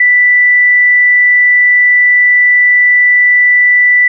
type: tone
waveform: sine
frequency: 1975.5 Hz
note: B6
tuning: in tune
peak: -4 dBFS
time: 0-4.08 s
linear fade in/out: 5 ms
effects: none